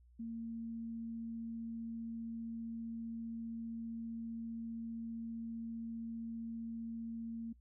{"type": "tone", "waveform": "sine", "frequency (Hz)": 228.8, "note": "A#3", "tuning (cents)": -32, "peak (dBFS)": -40, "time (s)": [0.19, 7.53], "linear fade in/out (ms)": 10, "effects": ["noise-tail reverb RT60 0.1 s tail -22 dB re dry", "added 60 Hz sine -61 dBFS peak until 7.6 s"]}